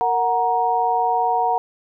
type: tone cluster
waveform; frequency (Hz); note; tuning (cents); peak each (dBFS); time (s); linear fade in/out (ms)
sine; 463.6 / 738 / 939; A#4 / F#5 / A#5; -10 / -5 / +12; -26 / -19 / -20; 0.01-1.58; 0
effects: none